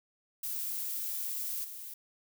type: noise with level steps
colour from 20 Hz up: violet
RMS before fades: -36 / -44 dBFS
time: 0.43-1.94 s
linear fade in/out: 5 ms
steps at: 1.64 s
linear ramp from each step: 5 ms
effects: none